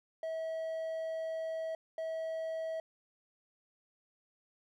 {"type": "tone bursts at uneven times", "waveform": "triangle", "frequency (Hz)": 646, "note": "E5", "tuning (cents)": -35, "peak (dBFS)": -33, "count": 2, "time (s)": [[0.23, 1.75], [1.98, 2.8]], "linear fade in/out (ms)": 2, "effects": []}